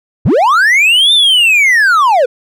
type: linear two-way sweep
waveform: triangle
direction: up then down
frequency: 69 to 3631 to 462.7 Hz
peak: -4 dBFS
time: 0.25-2.26 s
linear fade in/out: 10 ms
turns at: 1.13 s
effects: none